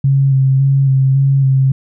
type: tone with vibrato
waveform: sine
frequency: 135.3 Hz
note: C#3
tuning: 42 cents flat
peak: -8 dBFS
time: 0.04-1.72 s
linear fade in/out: 5 ms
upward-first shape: square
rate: 1.8 Hz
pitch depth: 21 cents each way
effects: none